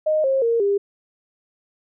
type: tone with pitch steps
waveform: sine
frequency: 619 / 535.8 / 463.7 / 401.4 Hz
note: D#5 / C5 / A#4 / G4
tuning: -9 / +41 / -9 / +41 cents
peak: -16 dBFS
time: 0.06-0.78 s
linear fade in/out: 10 ms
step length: 180 ms
effects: none